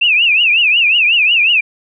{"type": "tone with vibrato", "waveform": "sine", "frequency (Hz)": 2638, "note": "E7", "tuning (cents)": 1, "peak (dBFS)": -8, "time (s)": [0.01, 1.61], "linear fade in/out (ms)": 10, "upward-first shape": "triangle", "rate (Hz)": 5.5, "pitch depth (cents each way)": 200, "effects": []}